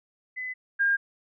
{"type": "tone pair in turn", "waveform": "sine", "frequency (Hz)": [2015, 1611.4], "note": ["B6", "G6"], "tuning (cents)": [34, 47], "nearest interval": "major third", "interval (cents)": 387, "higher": "first", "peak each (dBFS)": [-31, -20], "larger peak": "second", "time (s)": [[0.36, 0.54], [0.79, 0.97]], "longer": "neither", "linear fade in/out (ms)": 20, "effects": []}